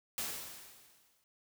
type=noise with exponential decay; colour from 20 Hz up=white; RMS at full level=-36 dBFS; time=0.18-1.24 s; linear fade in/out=1 ms; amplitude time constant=230 ms; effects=none